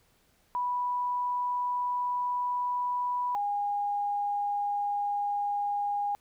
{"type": "tone pair in turn", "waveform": "sine", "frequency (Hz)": [984, 816.3], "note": ["B5", "G#5"], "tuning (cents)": [-7, -30], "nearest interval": "minor third", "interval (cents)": 323, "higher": "first", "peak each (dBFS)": -27, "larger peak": "neither", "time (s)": [[0.55, 3.35], [3.35, 6.15]], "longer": "neither", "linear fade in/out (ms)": 0, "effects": ["pink hiss -67 dBFS RMS until 6.2 s"]}